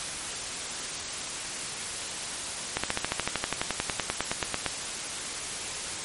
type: slowing click train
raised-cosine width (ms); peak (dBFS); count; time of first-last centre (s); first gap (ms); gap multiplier
0.3; -9; 22; 2.77-4.663; 66; 1.03
effects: white hiss -34 dBFS RMS until 6.04 s + MP3 48 kbps